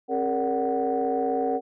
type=tone cluster; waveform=sine; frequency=268.8 / 410.1 / 465.8 / 574 / 743 Hz; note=C4 / G#4 / A#4 / D5 / F#5; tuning=+47 / -22 / -1 / -40 / +7 cents; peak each=-29 / -32 / -26 / -33 / -26 dBFS; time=0.08-1.61 s; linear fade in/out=50 ms; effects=tanh soft clip ceiling -14 dBFS